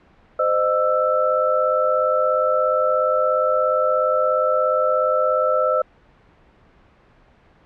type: tone cluster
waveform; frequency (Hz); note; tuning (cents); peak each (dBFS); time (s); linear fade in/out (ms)
sine; 517 / 614 / 1325; C5 / D#5 / E6; -21 / -23 / +9; -20; 0.39-5.82; 5
effects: pink hiss -53 dBFS RMS until 7.65 s + low-pass 2000 Hz 12 dB/octave